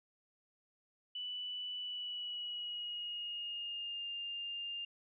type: tone with pitch glide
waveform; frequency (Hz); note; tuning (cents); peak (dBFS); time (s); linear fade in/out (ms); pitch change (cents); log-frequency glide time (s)
sine; 2972 to 2805; F#7 to F7; +7 to +7; -39; 1.15-4.85; 5; -100; 1.77-4.08
effects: none